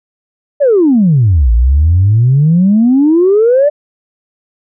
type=exponential two-way sweep; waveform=sine; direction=down then up; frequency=604 to 55 to 604 Hz; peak=-4 dBFS; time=0.6-3.7 s; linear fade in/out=20 ms; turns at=1.52 s; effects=tanh soft clip ceiling -1 dBFS